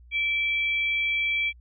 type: tone pair together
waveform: sine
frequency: 2329 / 3294 Hz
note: D7 / G#7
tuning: -15 / -15 cents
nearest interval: tritone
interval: 600 cents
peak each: -23 / -33 dBFS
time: 0.11-1.53 s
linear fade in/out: 50 ms
effects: added 60 Hz sine -48 dBFS peak until 1.6 s